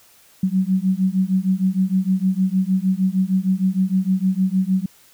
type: beating tone pair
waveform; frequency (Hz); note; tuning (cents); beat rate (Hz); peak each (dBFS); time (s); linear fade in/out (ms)
sine; 185.1 / 191.6; F#3 / G3; +1 / -39; 6.5; -19; 0.43-4.86; 5
effects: white hiss -52 dBFS RMS until 5.13 s